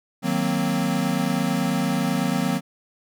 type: chord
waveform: square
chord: C half-diminished seventh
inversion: first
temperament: equal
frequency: 155.56 / 185 / 233.1 / 261.6 Hz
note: Eb3 / Gb3 / Bb3 / C4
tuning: 0 / 0 / 0 / 0 cents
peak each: -29 / -26 / -27 / -27 dBFS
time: 0.22-2.61 s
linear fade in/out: 50 ms
effects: none